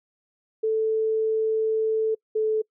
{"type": "tone pair in turn", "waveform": "sine", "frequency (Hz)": [440, 435.2], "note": ["A4", "A4"], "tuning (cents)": [0, -19], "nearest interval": "unison", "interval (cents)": 19, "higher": "first", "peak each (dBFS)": -20, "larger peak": "neither", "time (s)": [[0.63, 2.15], [2.35, 2.62]], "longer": "first", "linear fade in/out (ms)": 10, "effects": ["noise-tail reverb RT60 0.1 s tail -26 dB re dry"]}